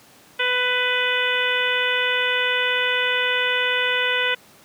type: harmonic tone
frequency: 497.9 Hz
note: B4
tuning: 14 cents sharp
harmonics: 1 / 2 / 3 / 4 / 5 / 6 / 7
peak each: -27 / -30 / -24 / -25 / -26 / -26 / -30 dBFS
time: 0.39-4.35 s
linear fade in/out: 10 ms
effects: pink hiss -50 dBFS RMS until 4.64 s + high-pass 150 Hz 12 dB/octave